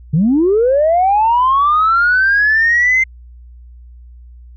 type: linear sweep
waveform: sine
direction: up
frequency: 138.59 to 2093 Hz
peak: -8 dBFS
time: 0.13-3.04 s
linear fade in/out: 10 ms
effects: tanh soft clip ceiling -5 dBFS + added 60 Hz sine -35 dBFS peak until 4.56 s